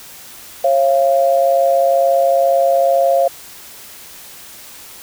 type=tone pair together; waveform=sine; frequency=543.9 / 686 Hz; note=C#5 / F5; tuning=-33 / -31 cents; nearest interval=major third; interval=402 cents; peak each=-13 dBFS; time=0.64-3.28 s; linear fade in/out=5 ms; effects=white hiss -37 dBFS RMS until 5.02 s